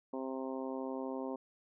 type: harmonic tone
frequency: 132 Hz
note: C3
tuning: 16 cents sharp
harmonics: 2 / 3 / 4 / 5 / 6 / 7 / 8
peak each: -40 / -43 / -43 / -48 / -51 / -48 / -52 dBFS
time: 0.13-1.36 s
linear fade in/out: 5 ms
effects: none